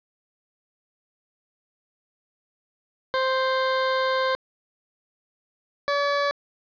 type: tone pair in turn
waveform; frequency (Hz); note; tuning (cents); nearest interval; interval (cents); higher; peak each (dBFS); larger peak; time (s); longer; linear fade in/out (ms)
20% pulse; 523.3 / 570.6; C5 / C#5; 0 / +50; minor second; 150; second; -16; neither; 3.14-4.35 / 5.88-6.31; first; 0
effects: resampled to 11025 Hz + 8-bit